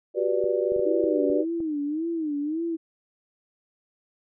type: chord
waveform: sine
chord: G major seventh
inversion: third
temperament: just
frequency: 367.5 / 392 / 490 / 588 Hz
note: F#4 / G4 / B4 / D5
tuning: -12 / 0 / -14 / +2 cents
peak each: -27 dBFS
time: 0.14-1.45 s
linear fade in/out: 50 ms
type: clicks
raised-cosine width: 2 ms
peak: -28 dBFS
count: 7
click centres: 0.441 / 0.72 / 0.763 / 0.795 / 1.041 / 1.3 / 1.604 s
type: tone with vibrato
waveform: sine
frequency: 311.1 Hz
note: D#4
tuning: in tune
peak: -25 dBFS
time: 0.85-2.77 s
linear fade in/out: 20 ms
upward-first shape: sine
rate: 1.8 Hz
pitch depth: 140 cents each way
effects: none